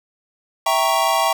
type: chord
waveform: square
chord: E diminished seventh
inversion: none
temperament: equal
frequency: 659.3 / 784 / 932.3 / 1108.7 Hz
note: E5 / G5 / Bb5 / Db6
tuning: 0 / 0 / 0 / 0 cents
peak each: -22 dBFS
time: 0.66-1.33 s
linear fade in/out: 5 ms
effects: none